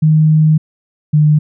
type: tone pair in turn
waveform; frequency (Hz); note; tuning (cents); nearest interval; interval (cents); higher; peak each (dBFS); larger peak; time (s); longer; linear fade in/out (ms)
sine; 155.56 / 151.22; D#3 / D#3; 0 / -49; unison; 49; first; -6; neither; 0.02-0.58 / 1.13-1.39; first; 10
effects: none